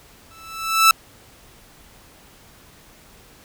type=tone with exponential growth; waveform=sawtooth; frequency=1318.5 Hz; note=E6; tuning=in tune; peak=-4 dBFS; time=0.31-0.91 s; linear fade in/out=2 ms; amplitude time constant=130 ms; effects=pink hiss -49 dBFS RMS until 3.44 s